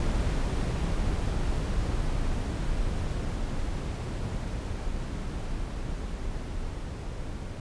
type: noise with level ramp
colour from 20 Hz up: brown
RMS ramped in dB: -26 to -35 dBFS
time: 0-7.6 s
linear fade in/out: 2 ms
effects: resampled to 22050 Hz